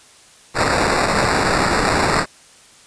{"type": "noise with sample-and-hold", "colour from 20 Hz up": "blue", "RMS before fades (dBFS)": -17, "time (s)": [0.54, 2.26], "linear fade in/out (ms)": 50, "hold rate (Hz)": 3150, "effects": ["white hiss -47 dBFS RMS until 2.86 s", "resampled to 22050 Hz"]}